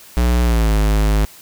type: tone with pitch glide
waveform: square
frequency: 60.2 to 52.41 Hz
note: B1 to G#1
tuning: -44 to +16 cents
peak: -13 dBFS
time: 0.17-1.25 s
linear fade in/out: 0 ms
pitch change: -240 cents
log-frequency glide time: 0.43-0.75 s
effects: white hiss -42 dBFS RMS until 1.41 s